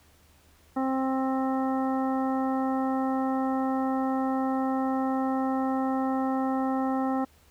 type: harmonic tone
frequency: 264 Hz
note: C4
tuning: 16 cents sharp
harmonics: 1 / 2 / 3 / 4 / 5 / 7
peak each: -26 / -34 / -31 / -38 / -38 / -46 dBFS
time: 0.76-7.25 s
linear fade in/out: 10 ms
effects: added 76 Hz sine -61 dBFS peak until 7.5 s + pink hiss -61 dBFS RMS until 7.5 s